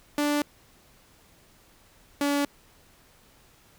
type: tone pair in turn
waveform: sawtooth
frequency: 293 / 285.6 Hz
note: D4 / D4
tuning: -4 / -48 cents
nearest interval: unison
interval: 44 cents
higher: first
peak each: -19 dBFS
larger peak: neither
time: 0.18-0.42 / 2.21-2.45 s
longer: neither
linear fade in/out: 2 ms
effects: pink hiss -58 dBFS RMS until 3.78 s